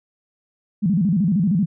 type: tone with vibrato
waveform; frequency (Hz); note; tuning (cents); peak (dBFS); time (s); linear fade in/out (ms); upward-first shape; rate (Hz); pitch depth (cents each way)
sine; 185; F#3; 0; -15; 0.82-1.66; 20; square; 13; 200
effects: none